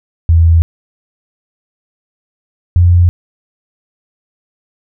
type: tone pair in turn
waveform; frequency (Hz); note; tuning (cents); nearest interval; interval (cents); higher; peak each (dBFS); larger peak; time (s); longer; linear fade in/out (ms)
sine; 82.8 / 87.72; E2 / F2; +8 / +8; minor second; 100; second; -4; neither; 0.29-0.62 / 2.76-3.09; neither; 0
effects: none